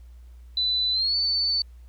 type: tone with pitch glide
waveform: sine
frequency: 3993 to 4508 Hz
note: B7 to C#8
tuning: +18 to +28 cents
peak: -21 dBFS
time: 0.57-1.62 s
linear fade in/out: 2 ms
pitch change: +210 cents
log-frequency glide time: 0.92-1.16 s
effects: added 60 Hz sine -43 dBFS peak until 1.88 s + pink hiss -66 dBFS RMS until 1.88 s